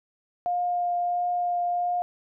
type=tone with vibrato; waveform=sine; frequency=707 Hz; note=F5; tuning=21 cents sharp; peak=-23 dBFS; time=0.46-2.02 s; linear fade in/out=0 ms; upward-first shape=triangle; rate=1.5 Hz; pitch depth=10 cents each way; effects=none